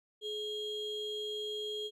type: ring-modulated tone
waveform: triangle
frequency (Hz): 1843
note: A#6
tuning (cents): -20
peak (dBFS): -31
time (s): 0.21-1.91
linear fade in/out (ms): 50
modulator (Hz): 1420
effects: none